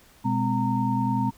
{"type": "tone cluster", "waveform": "sine", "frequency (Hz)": [122.4, 205.6, 256.1, 921], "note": ["B2", "G#3", "C4", "A#5"], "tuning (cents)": [-15, -17, -37, -21], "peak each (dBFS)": -27, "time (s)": [0.24, 1.31], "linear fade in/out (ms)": 20, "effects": ["pink hiss -55 dBFS RMS until 1.37 s"]}